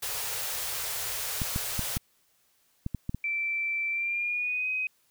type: band-stop noise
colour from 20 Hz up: white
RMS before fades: -33 dBFS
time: 0.02-1.98 s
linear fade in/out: 10 ms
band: 140 to 400 Hz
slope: 48 dB/octave
type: clicks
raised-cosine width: 5 ms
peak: -18 dBFS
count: 8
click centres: 1.418 / 1.561 / 1.793 / 1.969 / 2.864 / 2.947 / 3.094 / 3.146 s
type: tone with pitch glide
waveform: sine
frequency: 2336 to 2518 Hz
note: D7 to D#7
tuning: -10 to +20 cents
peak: -27 dBFS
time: 3.24-4.87 s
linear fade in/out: 2 ms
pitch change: +130 cents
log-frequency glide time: 3.9-4.69 s
effects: white hiss -68 dBFS RMS until 5.1 s